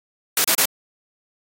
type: noise bursts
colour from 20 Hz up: white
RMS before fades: -17 dBFS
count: 3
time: 0.37-0.654 s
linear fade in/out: 2 ms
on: 74 ms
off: 31 ms
effects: high-pass 200 Hz 12 dB/octave + AAC 48 kbps